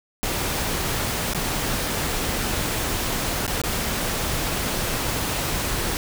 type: noise with dropouts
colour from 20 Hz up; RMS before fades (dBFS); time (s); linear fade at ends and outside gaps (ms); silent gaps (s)
pink; -25; 0.23-5.97; 0; 1.335-1.347 / 3.466-3.478 / 3.616-3.637
effects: none